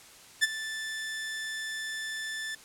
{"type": "tone with ADSR envelope", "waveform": "sawtooth", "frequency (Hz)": 1760, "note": "A6", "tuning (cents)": 0, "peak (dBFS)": -15, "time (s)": [0.41, 2.55], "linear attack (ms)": 25, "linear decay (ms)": 26, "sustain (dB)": -15, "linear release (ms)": 5, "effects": ["white hiss -52 dBFS RMS until 2.64 s", "low-pass 10000 Hz 12 dB/octave"]}